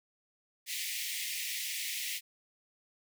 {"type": "high-pass noise", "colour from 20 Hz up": "pink", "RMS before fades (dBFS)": -37, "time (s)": [0.66, 2.21], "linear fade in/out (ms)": 50, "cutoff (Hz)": 1900, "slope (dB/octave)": 96, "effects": []}